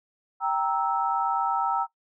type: chord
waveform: sine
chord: E diminished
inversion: first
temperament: equal with one note detuned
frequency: 784 / 932.3 / 1310.9 Hz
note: G5 / Bb5 / E6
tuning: 0 / 0 / -10 cents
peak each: -27 dBFS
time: 0.4-1.87 s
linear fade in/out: 50 ms
effects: noise-tail reverb RT60 0.1 s tail -17 dB re dry